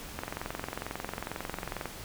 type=click train; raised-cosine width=0.5 ms; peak=-19 dBFS; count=38; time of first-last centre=0.19-1.857 s; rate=22.2 Hz; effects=pink hiss -44 dBFS RMS until 2.04 s